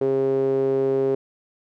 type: tone with band-pass filter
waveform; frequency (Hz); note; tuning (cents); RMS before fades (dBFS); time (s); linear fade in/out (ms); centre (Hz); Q
sawtooth; 134.6; C3; +49; -21; 0.01-1.15; 5; 420; 5.9
effects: none